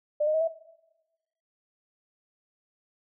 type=tone with pitch steps; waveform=sine; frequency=597 / 616.3 / 636.2 / 656.7 Hz; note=D5 / D#5 / D#5 / E5; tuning=+28 / -17 / +38 / -7 cents; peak=-22 dBFS; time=0.2-0.48 s; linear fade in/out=10 ms; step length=70 ms; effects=noise-tail reverb RT60 1.0 s tail -19 dB re dry